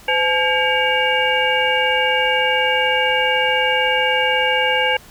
sine tone cluster, 510 / 856 / 1612 / 2268 / 2814 Hz, C5 / A5 / G6 / C#7 / F7, -44 / -48 / +48 / +39 / +12 cents, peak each -21 dBFS, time 0.08-4.97 s, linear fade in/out 5 ms, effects pink hiss -44 dBFS RMS until 5.1 s

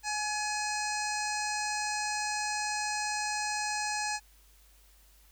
harmonic tone with a mistuned harmonic, 841 Hz, G#5, 22 cents sharp, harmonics 1 / 2 / 3 / 5 / 6 / 7 / 8 / 9 / 10, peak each -34 / -37 / -39 / -41 / -42 / -42 / -43 / -44 / -44 dBFS, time 0.03-4.2 s, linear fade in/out 50 ms, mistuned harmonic 2, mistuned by +17 cents, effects added 50 Hz sine -59 dBFS peak until 5.31 s + white hiss -63 dBFS RMS until 5.31 s

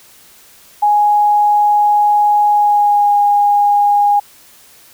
sine tone with pitch glide, 831 to 819.6 Hz, G#5 to G#5, +1 to -23 cents, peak -8 dBFS, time 0.82-4.2 s, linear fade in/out 10 ms, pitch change -24 cents, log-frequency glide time 2.5-3.17 s, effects white hiss -44 dBFS RMS until 4.93 s

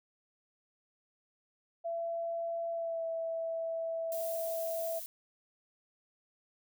sine tone with pitch glide, 672 to 657.8 Hz, E5 to E5, +33 to -4 cents, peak -33 dBFS, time 1.84-5 s, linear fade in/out 20 ms, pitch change -37 cents, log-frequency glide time 2.71-3.05 s
violet noise, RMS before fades -43 dBFS, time 4.12-5.06 s, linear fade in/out 0 ms
effects none

